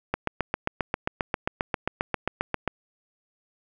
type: click train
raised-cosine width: 0.5 ms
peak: -9 dBFS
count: 20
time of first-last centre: 0.14-2.677 s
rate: 7.49 Hz
effects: none